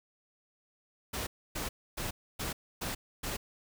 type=noise bursts; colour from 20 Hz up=pink; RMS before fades=-36 dBFS; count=6; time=1.13-3.37 s; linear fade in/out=10 ms; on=140 ms; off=280 ms; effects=none